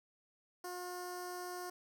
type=tone with notch filter; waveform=10% pulse; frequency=358.5 Hz; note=F4; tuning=45 cents sharp; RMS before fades=-44 dBFS; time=0.64-1.7 s; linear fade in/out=5 ms; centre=2400 Hz; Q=0.63; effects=11-bit